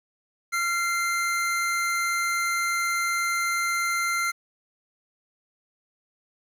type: tone pair together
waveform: square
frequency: 1374.1 / 2093 Hz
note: F6 / C7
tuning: -29 / 0 cents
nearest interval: perfect fifth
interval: 729 cents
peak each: -27 dBFS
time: 0.52-4.32 s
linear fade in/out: 20 ms
effects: resampled to 32000 Hz + 9-bit